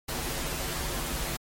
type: noise with comb filter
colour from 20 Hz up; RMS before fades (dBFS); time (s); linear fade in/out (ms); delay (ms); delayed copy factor
pink; -32; 0.08-1.37; 10; 10; -0.9
effects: MP3 64 kbps